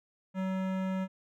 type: tone with hard clipping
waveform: sine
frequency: 188.8 Hz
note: F#3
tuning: 35 cents sharp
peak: -32 dBFS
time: 0.34-1.08 s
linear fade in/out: 50 ms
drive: 18 dB
effects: none